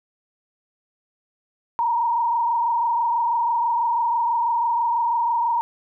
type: tone with frequency modulation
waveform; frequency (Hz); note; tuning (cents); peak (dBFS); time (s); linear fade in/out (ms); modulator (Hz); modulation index
sine; 939; A#5; +12; -18; 1.79-5.61; 0; 26.1; 1.2
effects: none